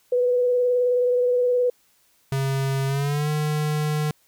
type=tone with vibrato; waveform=sine; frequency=493.9 Hz; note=B4; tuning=in tune; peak=-17 dBFS; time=0.12-1.7 s; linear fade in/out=5 ms; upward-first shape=triangle; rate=19 Hz; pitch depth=25 cents each way
type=tone with pitch glide; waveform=square; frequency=135.6 to 151.33 Hz; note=C#3 to D#3; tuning=-38 to -48 cents; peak=-22 dBFS; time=2.32-4.11 s; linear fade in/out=2 ms; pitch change=+190 cents; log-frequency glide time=2.87-3.29 s
effects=white hiss -62 dBFS RMS until 4.27 s